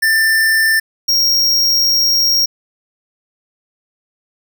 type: tone pair in turn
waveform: square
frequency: 1782 / 5586 Hz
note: A6 / F8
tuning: +22 / -1 cents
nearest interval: octave + minor sixth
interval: 1977 cents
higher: second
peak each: -11 dBFS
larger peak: neither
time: 0.02-0.8 / 1.08-2.46 s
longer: second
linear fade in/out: 10 ms
effects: none